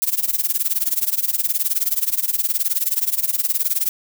violet noise with tremolo, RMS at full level -17 dBFS, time 0.02-3.89 s, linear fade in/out 0 ms, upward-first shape sine, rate 19 Hz, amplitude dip 90%, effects none

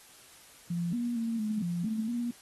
sine tone with pitch steps, 172.1 / 239.3 / 228.8 / 214.3 / 173.5 / 220 / 238.8 Hz, F3 / A#3 / A#3 / A3 / F3 / A3 / A#3, -25 / +46 / -32 / -45 / -11 / 0 / +42 cents, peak -29 dBFS, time 0.7-2.31 s, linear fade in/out 5 ms, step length 230 ms, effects white hiss -55 dBFS RMS until 2.41 s + AAC 32 kbps

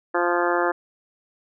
harmonic tone with a mistuned harmonic, 174.61 Hz, F3, in tune, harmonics 2 / 3 / 4 / 5 / 6 / 7 / 8 / 9 / 10, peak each -24 / -26 / -27 / -28 / -29 / -29 / -30 / -31 / -31 dBFS, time 0.14-0.72 s, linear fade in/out 10 ms, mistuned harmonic 10, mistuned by -26 cents, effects none

